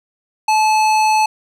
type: tone with hard clipping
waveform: sine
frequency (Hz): 865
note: A5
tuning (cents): -30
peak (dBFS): -13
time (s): 0.48-1.26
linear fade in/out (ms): 5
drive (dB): 16
effects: none